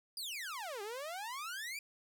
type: exponential two-way sweep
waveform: sawtooth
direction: down then up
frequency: 4978 to 392 to 2418 Hz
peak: -37 dBFS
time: 0.17-1.79 s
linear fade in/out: 2 ms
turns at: 0.82 s
effects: none